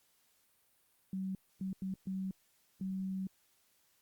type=tone bursts at uneven times; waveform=sine; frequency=190 Hz; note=F#3; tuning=46 cents sharp; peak=-35 dBFS; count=5; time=1.13-1.35 / 1.61-1.73 / 1.82-1.94 / 2.07-2.31 / 2.81-3.27 s; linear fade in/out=2 ms; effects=white hiss -72 dBFS RMS until 4.01 s + Opus 48 kbps